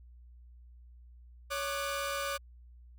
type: tone cluster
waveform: sawtooth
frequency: 560 / 1198 / 1487 Hz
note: C#5 / D6 / F#6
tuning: +18 / +34 / +8 cents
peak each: -32 / -33 / -36 dBFS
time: 1.5-2.38 s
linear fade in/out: 20 ms
effects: added 60 Hz sine -51 dBFS peak until 2.98 s + MP3 96 kbps